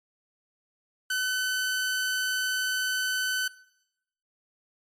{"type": "tone", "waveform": "sawtooth", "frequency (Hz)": 1513, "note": "F#6", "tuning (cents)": 38, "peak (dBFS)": -22, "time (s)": [1.1, 3.48], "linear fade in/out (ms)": 5, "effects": ["noise-tail reverb RT60 0.8 s tail -19 dB re dry", "MP3 64 kbps"]}